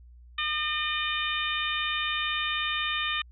harmonic tone, 607 Hz, D#5, 43 cents flat, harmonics 2 / 3 / 4 / 5 / 6, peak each -33 / -33 / -33 / -33 / -33 dBFS, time 0.38-3.22 s, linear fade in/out 5 ms, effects added 60 Hz sine -48 dBFS peak until 3.31 s

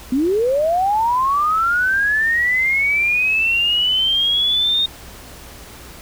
sine linear sweep, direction up, 242.7 to 3700 Hz, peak -14 dBFS, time 0.12-4.86 s, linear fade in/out 5 ms, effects added 60 Hz sine -42 dBFS peak until 6.01 s + pink hiss -39 dBFS RMS until 6.01 s

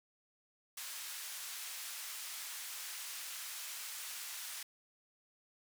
white band-pass noise, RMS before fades -45 dBFS, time 0.77-4.63 s, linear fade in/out 5 ms, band 1200 to 13000 Hz, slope 12 dB/octave, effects none

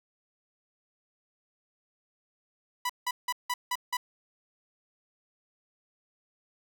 sawtooth tone bursts, 987.8 Hz, B5, in tune, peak -24 dBFS, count 6, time 2.85-3.97 s, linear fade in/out 5 ms, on 45 ms, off 170 ms, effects none

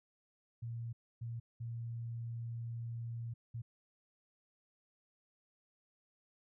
sine tone bursts at uneven times, 116.54 Hz, A#2, in tune, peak -39 dBFS, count 4, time 0.62-0.93 / 1.21-1.4 / 1.6-3.34 / 3.54-3.62 s, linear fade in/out 10 ms, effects none

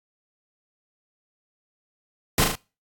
pink noise with echo, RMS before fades -19 dBFS, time 2.38-2.44 s, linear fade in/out 2 ms, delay 38 ms, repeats 3, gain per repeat -4 dB, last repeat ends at 2.554 s, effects noise-tail reverb RT60 0.3 s tail -23 dB re dry + AAC 64 kbps

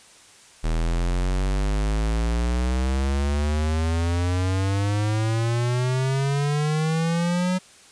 square exponential sweep, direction up, 39.6 to 185.7 Hz, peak -21 dBFS, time 0.63-7.59 s, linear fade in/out 20 ms, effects white hiss -50 dBFS RMS until 7.91 s + resampled to 22050 Hz

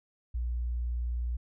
sine tone, 59.8 Hz, A#1, 45 cents sharp, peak -29 dBFS, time 0.34-1.37 s, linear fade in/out 10 ms, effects none

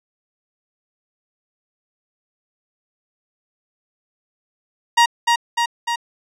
sawtooth tone with echo, 942 Hz, A#5, 18 cents sharp, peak -6 dBFS, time 4.97-5.06 s, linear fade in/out 10 ms, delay 300 ms, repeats 3, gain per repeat -3 dB, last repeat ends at 5.96 s, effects low-pass 7000 Hz 12 dB/octave

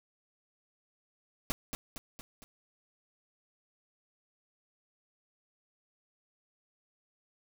pink noise with echo, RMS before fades -32 dBFS, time 1.5-1.52 s, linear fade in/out 0 ms, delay 230 ms, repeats 4, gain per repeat -5 dB, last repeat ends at 2.44 s, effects none

